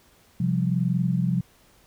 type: chord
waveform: sine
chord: C suspended fourth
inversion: none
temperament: equal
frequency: 130.81 / 174.61 / 196 Hz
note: C3 / F3 / G3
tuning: 0 / 0 / 0 cents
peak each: -25 / -23 / -29 dBFS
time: 0.4-1.41 s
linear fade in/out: 5 ms
effects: pink hiss -58 dBFS RMS until 1.86 s